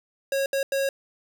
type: tone bursts at uneven times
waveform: square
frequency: 547 Hz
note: C#5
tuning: 23 cents flat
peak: -23 dBFS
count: 3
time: 0.32-0.46 / 0.53-0.63 / 0.72-0.89 s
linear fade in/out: 2 ms
effects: none